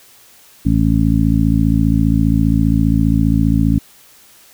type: harmonic tone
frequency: 55 Hz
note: A1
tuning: in tune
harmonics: 1 / 2 / 3 / 4 / 5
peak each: -17 / -17 / -17 / -17 / -17 dBFS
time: 0.65-3.79 s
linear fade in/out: 10 ms
effects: white hiss -46 dBFS RMS until 4.53 s